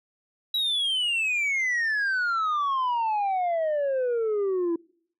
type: exponential sweep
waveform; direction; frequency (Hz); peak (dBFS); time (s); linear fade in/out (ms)
sine; down; 3914 to 329.6; -20; 0.54-4.76; 5
effects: noise-tail reverb RT60 0.6 s tail -26 dB re dry + tanh soft clip ceiling -22 dBFS